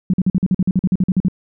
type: tone bursts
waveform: sine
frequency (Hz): 185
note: F#3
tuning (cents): 0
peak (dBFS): -11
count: 15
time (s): 0.1-1.284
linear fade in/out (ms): 2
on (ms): 36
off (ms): 46
effects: none